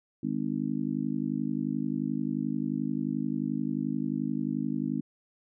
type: harmonic tone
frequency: 51.4 Hz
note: G#1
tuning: 17 cents flat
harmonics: 3 / 4 / 5 / 6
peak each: -36 / -33 / -31 / -35 dBFS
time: 0.23-5.01 s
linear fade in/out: 5 ms
effects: none